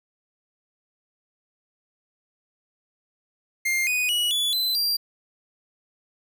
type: tone with pitch steps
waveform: 45% pulse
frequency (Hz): 2113 / 2484 / 2920 / 3433 / 4035 / 4744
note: C7 / D#7 / F#7 / A7 / B7 / D8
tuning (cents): +16 / -3 / -24 / -43 / +36 / +17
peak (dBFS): -21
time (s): 3.65-4.97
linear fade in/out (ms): 10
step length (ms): 220
effects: none